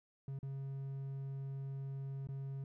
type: tone with dropouts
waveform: triangle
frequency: 136.4 Hz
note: C#3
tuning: 28 cents flat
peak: -38 dBFS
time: 0.28-2.64 s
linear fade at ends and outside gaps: 2 ms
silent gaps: 0.389-0.429 / 2.272-2.287 s
effects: none